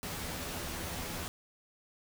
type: noise with comb filter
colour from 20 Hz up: pink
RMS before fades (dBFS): -39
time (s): 0.03-1.28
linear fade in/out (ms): 0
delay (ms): 12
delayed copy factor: +0.55
effects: none